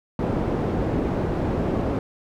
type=low-pass noise; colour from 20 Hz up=white; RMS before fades=-24 dBFS; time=0.19-1.99 s; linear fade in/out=2 ms; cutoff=400 Hz; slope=12 dB/octave; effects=none